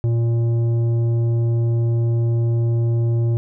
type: tone with tanh clipping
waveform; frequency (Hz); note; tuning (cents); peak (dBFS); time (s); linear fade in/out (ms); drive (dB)
sine; 116.54; A#2; 0; -17; 0.04-3.37; 0; 9
effects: none